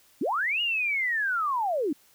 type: linear two-way sweep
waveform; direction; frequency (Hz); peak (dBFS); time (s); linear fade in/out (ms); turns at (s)
sine; up then down; 207.7 to 2899 to 260.4; -24; 0.21-1.93; 5; 0.61
effects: white hiss -60 dBFS RMS until 2.14 s